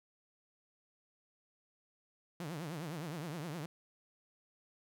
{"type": "tone with vibrato", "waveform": "sawtooth", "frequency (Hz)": 160, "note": "D#3", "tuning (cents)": 49, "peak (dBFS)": -36, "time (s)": [2.4, 3.66], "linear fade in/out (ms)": 2, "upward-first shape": "triangle", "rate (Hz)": 9.7, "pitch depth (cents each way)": 250, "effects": []}